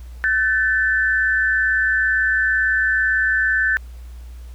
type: tone pair together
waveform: sine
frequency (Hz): 1522.1 / 1760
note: F#6 / A6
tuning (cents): +49 / 0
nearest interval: minor third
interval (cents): 251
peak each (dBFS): -18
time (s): 0.24-3.77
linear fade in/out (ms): 0
effects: added 60 Hz sine -33 dBFS peak until 4.54 s + pink hiss -53 dBFS RMS until 4.54 s